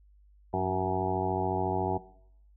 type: harmonic tone with a mistuned harmonic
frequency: 94 Hz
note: F#2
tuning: 28 cents sharp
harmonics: 1 / 2 / 3 / 4 / 5 / 7 / 8 / 9 / 10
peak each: -35 / -35 / -38 / -33 / -38 / -35 / -34 / -34 / -41 dBFS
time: 0.53-1.98 s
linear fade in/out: 10 ms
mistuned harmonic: 2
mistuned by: -69 cents
effects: noise-tail reverb RT60 0.7 s tail -19 dB re dry + added 50 Hz sine -56 dBFS peak until 2.56 s